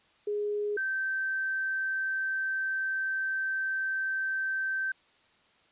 sine tone pair in turn, 414.8 / 1553 Hz, G#4 / G6, -2 / -17 cents, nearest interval octave + major seventh, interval 2285 cents, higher second, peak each -28 dBFS, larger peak neither, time 0.27-0.77 / 0.77-4.92 s, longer second, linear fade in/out 5 ms, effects white hiss -64 dBFS RMS until 5.71 s + resampled to 8000 Hz

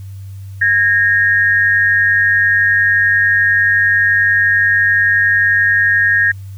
sine tone pair together, 1639.6 / 1851 Hz, G#6 / A#6, -23 / -13 cents, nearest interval major second, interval 210 cents, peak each -12 dBFS, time 0.61-6.32 s, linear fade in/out 10 ms, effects added 97 Hz sine -27 dBFS peak until 6.57 s + white hiss -51 dBFS RMS until 6.57 s

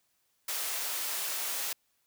white high-pass noise, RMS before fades -34 dBFS, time 0.48-1.73 s, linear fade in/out 5 ms, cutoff 500 Hz, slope 12 dB/octave, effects white hiss -74 dBFS RMS until 2.06 s

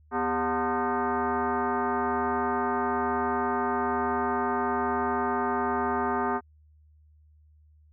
sine tone with frequency modulation, 246.9 Hz, B3, in tune, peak -24 dBFS, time 0.11-6.41 s, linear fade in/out 50 ms, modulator 324 Hz, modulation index 3.6, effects added 76 Hz sine -55 dBFS peak until 7.92 s

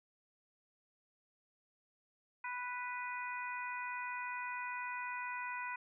harmonic tone, 493.9 Hz, B4, in tune, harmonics 2 / 3 / 4 / 5, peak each -42 / -45 / -46 / -46 dBFS, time 2.44-5.76 s, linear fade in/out 5 ms, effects none

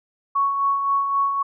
sine tone with tremolo, 1111 Hz, C#6, 4 cents sharp, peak -16 dBFS, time 0.35-1.43 s, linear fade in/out 10 ms, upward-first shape sine, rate 3.8 Hz, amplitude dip 45%, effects none

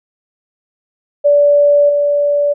sine tone with level steps, 579 Hz, D5, 25 cents flat, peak -6 / -10 dBFS, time 1.24-2.54 s, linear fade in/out 20 ms, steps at 1.89 s, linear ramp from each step 5 ms, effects none

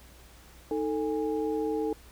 sine tone cluster, 311.9 / 442.7 / 821 Hz, D#4 / A4 / G#5, +4 / +11 / -20 cents, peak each -31 / -29 / -38 dBFS, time 0.71-1.93 s, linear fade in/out 2 ms, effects added 60 Hz sine -53 dBFS peak until 2.11 s + pink hiss -55 dBFS RMS until 2.11 s

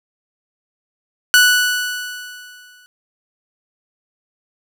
sawtooth tone with exponential decay, 1480 Hz, F#6, in tune, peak -3 dBFS, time 1.34-2.86 s, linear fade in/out 0 ms, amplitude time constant 330 ms, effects none

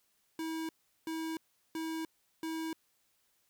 square tone bursts, 322.1 Hz, E4, 40 cents flat, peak -36 dBFS, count 4, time 0.39-2.73 s, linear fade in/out 2 ms, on 300 ms, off 380 ms, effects white hiss -74 dBFS RMS until 3.49 s

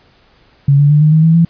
sine tone with pitch steps, 140.2 / 144.39 / 148.71 / 153.15 / 157.73 / 162.45 / 167.31 Hz, C#3 / D3 / D3 / D#3 / D#3 / E3 / E3, +20 / -29 / +22 / -27 / +24 / -25 / +26 cents, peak -5 dBFS, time 0.68-1.45 s, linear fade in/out 5 ms, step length 110 ms, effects pink hiss -50 dBFS RMS until 1.49 s + resampled to 11025 Hz

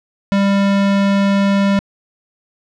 square tone, 198.3 Hz, G3, 20 cents sharp, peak -12 dBFS, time 0.32-1.79 s, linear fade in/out 0 ms, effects low-pass 4000 Hz 12 dB/octave

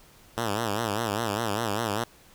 5% pulse tone with vibrato, 108.8 Hz, A2, 19 cents flat, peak -15 dBFS, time 0.37-2.04 s, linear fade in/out 5 ms, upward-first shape sine, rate 5 Hz, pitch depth 150 cents each way, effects pink hiss -55 dBFS RMS until 2.34 s

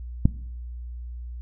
click, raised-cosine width 5 ms, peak -4 dBFS, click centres 0.255 s, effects noise-tail reverb RT60 0.7 s tail -20 dB re dry + added 60 Hz sine -33 dBFS peak until 1.41 s

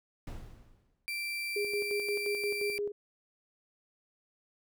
brown noise with exponential decay, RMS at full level -38 dBFS, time 0.27-1.06 s, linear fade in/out 2 ms, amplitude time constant 170 ms
35% pulse tone, 2349 Hz, D7, in tune, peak -32 dBFS, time 1.08-2.78 s, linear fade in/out 0 ms
sine tone with tremolo, 410.8 Hz, G#4, 19 cents flat, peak -30 dBFS, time 1.56-2.92 s, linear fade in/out 5 ms, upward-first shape square, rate 5.7 Hz, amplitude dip 60%
effects none

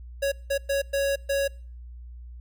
square tone bursts at uneven times, 555 Hz, C#5, 2 cents sharp, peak -23 dBFS, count 5, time 0.22-0.32 / 0.5-0.58 / 0.69-0.82 / 0.93-1.16 / 1.29-1.48 s, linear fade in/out 10 ms, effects noise-tail reverb RT60 0.5 s tail -26 dB re dry + added 60 Hz sine -39 dBFS peak until 2.4 s

